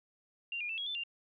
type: tone with pitch steps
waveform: sine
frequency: 2775 / 2425 / 2657 / 3313 / 3523 / 2787 Hz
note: F7 / D#7 / E7 / G#7 / A7 / F7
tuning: -12 / -45 / +13 / -5 / +1 / -4 cents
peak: -35 dBFS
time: 0.52-1.036 s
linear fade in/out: 2 ms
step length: 86 ms
effects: none